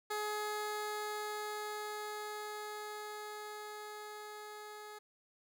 15% pulse tone with level ramp, 421.7 Hz, G#4, 26 cents sharp, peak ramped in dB -29 to -41 dBFS, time 0.1-4.99 s, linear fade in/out 10 ms, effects none

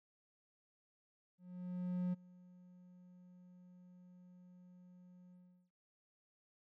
triangle tone with ADSR envelope, 180 Hz, F#3, 47 cents flat, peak -32 dBFS, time 1.38-5.71 s, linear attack 750 ms, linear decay 19 ms, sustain -24 dB, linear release 380 ms, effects none

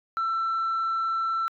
sine tone, 1338 Hz, E6, 25 cents sharp, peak -22 dBFS, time 0.17-1.48 s, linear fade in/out 0 ms, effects tanh soft clip ceiling -22 dBFS

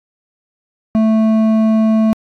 sine tone with hard clipping, 220 Hz, A3, in tune, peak -11 dBFS, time 0.95-2.13 s, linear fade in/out 0 ms, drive 8 dB, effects AAC 64 kbps

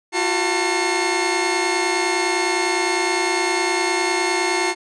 sawtooth tone cluster, 343.9 / 373.7 / 895 / 2157 Hz, F4 / F#4 / A5 / C#7, -27 / +17 / +29 / -48 cents, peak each -20 dBFS, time 0.12-4.75 s, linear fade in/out 50 ms, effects resampled to 22050 Hz

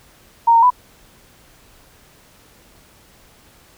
sine tone with pitch steps, 928 / 920 / 994 Hz, A#5 / A#5 / B5, -8 / -23 / +11 cents, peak -8 dBFS, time 0.47-0.704 s, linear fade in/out 10 ms, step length 78 ms, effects pink hiss -50 dBFS RMS until 3.77 s

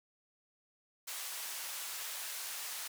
white band-pass noise, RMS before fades -42 dBFS, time 1.07-2.88 s, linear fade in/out 10 ms, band 760 to 15000 Hz, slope 12 dB/octave, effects none

